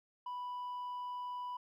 triangle tone with hard clipping, 987.8 Hz, B5, in tune, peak -38 dBFS, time 0.26-1.57 s, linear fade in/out 5 ms, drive 1 dB, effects none

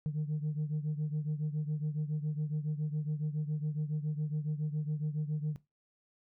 sine beating tone pair, 150 / 157.2 Hz, D3 / D#3, +37 / +18 cents, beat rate 7.2 Hz, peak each -31 / -35 dBFS, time 0.06-5.56 s, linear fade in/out 0 ms, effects noise-tail reverb RT60 0.2 s tail -17 dB re dry + tanh soft clip ceiling -28 dBFS

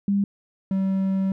sine / triangle tone pair in turn, 200 / 192.07 Hz, G3 / G3, +35 / -35 cents, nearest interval minor second, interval 70 cents, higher first, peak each -18 dBFS, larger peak neither, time 0.08-0.24 / 0.71-1.32 s, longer second, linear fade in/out 2 ms, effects none

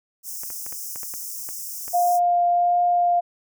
white high-pass noise, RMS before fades -33 dBFS, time 0.23-2.2 s, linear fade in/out 50 ms, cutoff 5200 Hz, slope 96 dB/octave
clicks, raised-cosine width 0.5 ms, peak -25 dBFS, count 9, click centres 0.435 / 0.503 / 0.664 / 0.726 / 0.959 / 1.032 / 1.139 / 1.489 / 1.88 s
sine tone with vibrato, 703 Hz, F5, 11 cents sharp, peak -16 dBFS, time 1.93-3.21 s, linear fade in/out 20 ms, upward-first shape triangle, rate 1.4 Hz, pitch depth 9 cents each way
effects none

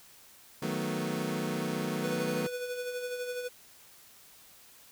25% pulse chord, B dominant seventh, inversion first, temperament equal with one note detuned, 156.19 / 185 / 220 / 246.9 Hz, D#3 / F#3 / A3 / B3, +7 / 0 / 0 / 0 cents, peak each -33 dBFS, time 0.62-2.47 s, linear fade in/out 5 ms
square tone with tremolo, 493.9 Hz, B4, in tune, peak -33 dBFS, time 2.03-3.49 s, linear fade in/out 20 ms, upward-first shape sine, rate 12 Hz, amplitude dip 45%
effects white hiss -56 dBFS RMS until 4.91 s

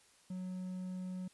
triangle tone, 184.1 Hz, F#3, 8 cents flat, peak -37 dBFS, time 0.3-1.28 s, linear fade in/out 5 ms, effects white hiss -66 dBFS RMS until 1.33 s + resampled to 24000 Hz

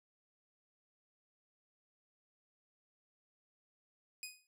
15% pulse tone with exponential decay, 2495 Hz, D#7, 4 cents sharp, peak -33 dBFS, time 4.23-4.47 s, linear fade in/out 1 ms, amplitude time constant 52 ms, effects none

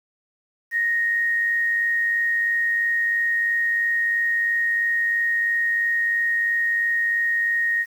sine tone with amplitude modulation, 1864.7 Hz, A#6, in tune, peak -17 dBFS, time 0.71-7.86 s, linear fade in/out 50 ms, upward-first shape sine, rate 103 Hz, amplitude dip 35%, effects 8-bit

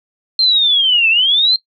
sine linear two-way sweep, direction down then up, 4196 to 2591 to 4196 Hz, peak -9 dBFS, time 0.39-1.56 s, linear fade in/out 2 ms, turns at 1.09 s, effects noise-tail reverb RT60 0.1 s tail -17 dB re dry

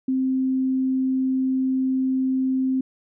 sine tone, 261.6 Hz, C4, in tune, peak -19 dBFS, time 0.08-2.81 s, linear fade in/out 5 ms, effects none

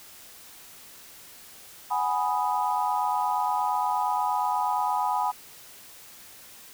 sine chord, G# minor seventh, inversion third, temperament equal with one note detuned, 742.1 / 830.6 / 987.8 / 1244.5 Hz, F#5 / G#5 / B5 / D#6, +5 / 0 / 0 / 0 cents, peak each -31 / -27 / -27 / -33 dBFS, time 1.9-5.32 s, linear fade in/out 20 ms, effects white hiss -48 dBFS RMS until 6.73 s

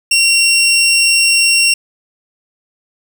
20% pulse tone, 2743 Hz, F7, 32 cents flat, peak -4 dBFS, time 0.11-1.74 s, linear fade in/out 5 ms, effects none

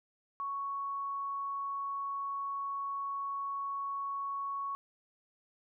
sine tone, 1111 Hz, C#6, 4 cents sharp, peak -34 dBFS, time 0.4-4.75 s, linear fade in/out 0 ms, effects none

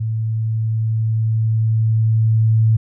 sine tone with level ramp, 111.1 Hz, A2, 17 cents sharp, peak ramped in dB -18 to -10 dBFS, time 0-2.77 s, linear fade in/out 10 ms, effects none

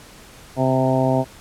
harmonic tone with a mistuned harmonic, 130.81 Hz, C3, in tune, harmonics 1 / 2 / 3 / 4 / 5 / 6 / 7, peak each -21 / -21 / -27 / -25 / -21 / -27 / -27 dBFS, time 0.56-1.25 s, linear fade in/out 50 ms, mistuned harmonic 1, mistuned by +26 cents, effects pink hiss -44 dBFS RMS until 1.4 s + low-pass 12000 Hz 12 dB/octave

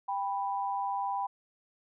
sine tone pair together, 792.6 / 987.8 Hz, G5 / B5, +19 / 0 cents, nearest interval major third, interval 381 cents, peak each -32 / -33 dBFS, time 0.08-1.27 s, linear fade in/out 10 ms, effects none

